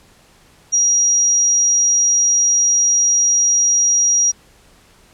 sine tone, 5730 Hz, F8, 44 cents sharp, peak -11 dBFS, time 0.72-4.32 s, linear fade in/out 20 ms, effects pink hiss -50 dBFS RMS until 5.13 s + low-pass 11000 Hz 12 dB/octave

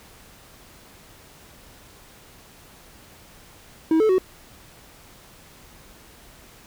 triangle tone with pitch steps, 320.7 / 435.7 / 372.9 Hz, E4 / A4 / F#4, -48 / -17 / +14 cents, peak -13 dBFS, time 3.91-4.183 s, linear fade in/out 2 ms, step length 91 ms, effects pink hiss -49 dBFS RMS until 6.66 s

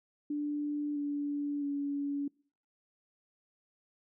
sine tone with pitch steps, 293.7 / 288.8 / 284 Hz, D4 / D4 / C#4, 0 / -29 / +42 cents, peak -31 dBFS, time 0.3-2.28 s, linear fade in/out 5 ms, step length 660 ms, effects noise-tail reverb RT60 0.5 s tail -26 dB re dry

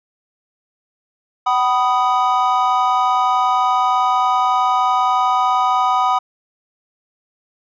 triangle chord, B major, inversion second, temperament equal with one note detuned, 756.8 / 987.8 / 1244.5 Hz, F#5 / B5 / D#6, +39 / 0 / 0 cents, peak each -16 dBFS, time 1.46-6.19 s, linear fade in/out 10 ms, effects resampled to 16000 Hz

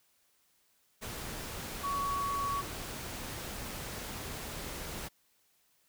sine tone in noise, 1123 Hz, C#6, 22 cents sharp, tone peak -31 dBFS, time 1.83-2.62 s, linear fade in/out 20 ms, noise pink, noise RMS -41 dBFS, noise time 1.01-5.09 s, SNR +7 dB, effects white hiss -71 dBFS RMS until 5.88 s

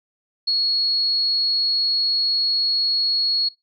sine tone, 4334 Hz, C#8, 40 cents flat, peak -17 dBFS, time 0.47-3.49 s, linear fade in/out 10 ms, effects noise-tail reverb RT60 0.2 s tail -21 dB re dry

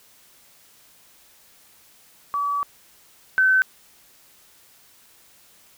sine tone pair in turn, 1145 / 1528.4 Hz, D6 / G6, -44 / -44 cents, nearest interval perfect fourth, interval 500 cents, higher second, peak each -21 / -14 dBFS, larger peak second, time 2.34-2.63 / 3.38-3.62 s, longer first, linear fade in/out 0 ms, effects white hiss -54 dBFS RMS until 5.77 s

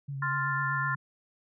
sine tone with vibrato, 138.5 Hz, C#3, 1 cent flat, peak -33 dBFS, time 0.08-0.96 s, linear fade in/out 10 ms, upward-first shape sine, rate 8 Hz, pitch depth 37 cents each way
sine chord, F major, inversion second, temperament equal, 1046.5 / 1396.9 / 1760 Hz, C6 / F6 / A6, 0 / 0 / 0 cents, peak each -32 dBFS, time 0.22-0.95 s, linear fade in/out 5 ms
effects none

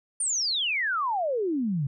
sine exponential sweep, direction down, 9397 to 130.81 Hz, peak -24 dBFS, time 0.2-1.87 s, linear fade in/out 5 ms, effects none

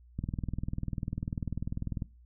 click train, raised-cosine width 5 ms, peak -21 dBFS, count 38, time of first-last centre 0.19-2.022 s, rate 20.2 Hz, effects noise-tail reverb RT60 0.3 s tail -21 dB re dry + added 60 Hz sine -54 dBFS peak until 2.25 s

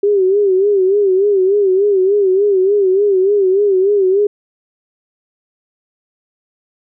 sine tone with vibrato, 392 Hz, G4, in tune, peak -9 dBFS, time 0.03-4.27 s, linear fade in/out 5 ms, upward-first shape sine, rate 3.4 Hz, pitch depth 100 cents each way, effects none

